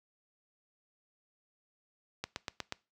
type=click train; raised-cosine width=0.2 ms; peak=-18 dBFS; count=5; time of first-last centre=2.24-2.724 s; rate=8.27 Hz; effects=noise-tail reverb RT60 0.3 s tail -22 dB re dry + high-pass 60 Hz 12 dB/octave